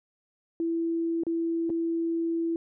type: tone with dropouts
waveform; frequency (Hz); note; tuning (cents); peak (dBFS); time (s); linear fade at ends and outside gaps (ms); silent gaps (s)
sine; 332.3; E4; +14; -25; 0.6-2.56; 1; 1.235-1.267 / 1.695-1.701
effects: none